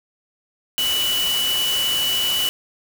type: tone in noise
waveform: sine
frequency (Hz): 2960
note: F#7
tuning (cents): 0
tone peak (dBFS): -19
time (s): 0.78-2.49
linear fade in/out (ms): 0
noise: white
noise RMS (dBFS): -26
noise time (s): 0.78-2.49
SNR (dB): +4
effects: none